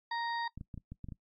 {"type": "harmonic tone", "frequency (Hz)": 934, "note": "A#5", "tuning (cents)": 3, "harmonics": [1, 2, 4, 5], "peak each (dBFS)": [-34, -40, -46, -48], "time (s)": [0.11, 0.48], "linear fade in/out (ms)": 5}
{"type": "clicks", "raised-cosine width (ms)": 5, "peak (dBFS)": -31, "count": 8, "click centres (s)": [0.576, 0.611, 0.742, 0.777, 0.92, 1.043, 1.087, 1.122]}
{"effects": ["noise-tail reverb RT60 0.1 s tail -20 dB re dry", "AAC 64 kbps"]}